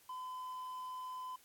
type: tone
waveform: triangle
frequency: 1015 Hz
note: B5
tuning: 47 cents sharp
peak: -40 dBFS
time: 0.09-1.36 s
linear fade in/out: 5 ms
effects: white hiss -65 dBFS RMS until 1.44 s + AAC 64 kbps